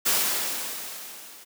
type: noise with level ramp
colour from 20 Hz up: white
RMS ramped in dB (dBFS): -21 to -47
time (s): 0.05-1.45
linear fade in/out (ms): 20
effects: high-pass 200 Hz 12 dB/octave